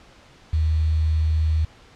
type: tone with quantisation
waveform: sine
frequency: 78.6 Hz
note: D#2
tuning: 18 cents sharp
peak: -17 dBFS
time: 0.53-1.65 s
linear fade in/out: 5 ms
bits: 7
effects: pink hiss -50 dBFS RMS until 1.95 s + low-pass 5000 Hz 12 dB/octave